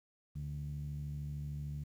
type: tone with low-pass filter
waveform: sawtooth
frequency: 73.3 Hz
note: D2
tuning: 3 cents flat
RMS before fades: -41 dBFS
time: 0.35-1.84 s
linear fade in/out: 10 ms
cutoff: 160 Hz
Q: 4.8
effects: 11-bit